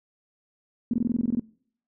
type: tone bursts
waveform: sine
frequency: 235.2 Hz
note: A#3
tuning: 16 cents sharp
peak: -20 dBFS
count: 11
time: 0.91-1.396 s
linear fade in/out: 2 ms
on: 26 ms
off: 20 ms
effects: noise-tail reverb RT60 0.6 s tail -25 dB re dry